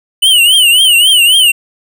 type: tone with vibrato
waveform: square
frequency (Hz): 2960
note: F#7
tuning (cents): 0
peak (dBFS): -5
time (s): 0.22-1.52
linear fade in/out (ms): 10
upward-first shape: triangle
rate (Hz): 3.7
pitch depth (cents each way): 160
effects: none